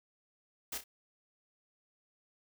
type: noise with echo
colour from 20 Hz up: white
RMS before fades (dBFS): -39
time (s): 0.72-0.78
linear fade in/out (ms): 5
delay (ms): 30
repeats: 2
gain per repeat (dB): -9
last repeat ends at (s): 0.84
effects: none